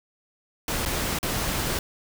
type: noise with dropouts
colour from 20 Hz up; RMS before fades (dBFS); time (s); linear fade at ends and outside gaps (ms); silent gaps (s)
pink; -27; 0.68-1.79; 2; 0.852-0.859 / 1.188-1.229
effects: none